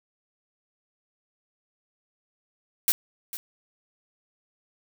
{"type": "noise with echo", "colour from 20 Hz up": "blue", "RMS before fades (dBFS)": -21, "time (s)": [2.88, 2.92], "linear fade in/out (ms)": 0, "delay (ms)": 450, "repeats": 1, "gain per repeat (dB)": -14, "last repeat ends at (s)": 3.37, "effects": []}